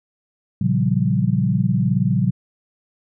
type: chord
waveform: sine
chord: G half-diminished seventh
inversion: first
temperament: equal with one note detuned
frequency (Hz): 116.54 / 138.59 / 174.61 / 193.75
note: Bb2 / Db3 / F3 / G3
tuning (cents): 0 / 0 / 0 / -20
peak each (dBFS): -21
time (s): 0.61-2.31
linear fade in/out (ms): 5
effects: none